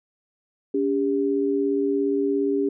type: tone pair together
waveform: sine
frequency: 282.8 / 400 Hz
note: C#4 / G4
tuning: +35 / +35 cents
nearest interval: tritone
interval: 600 cents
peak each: -23 / -22 dBFS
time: 0.74-2.69 s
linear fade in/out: 5 ms
effects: none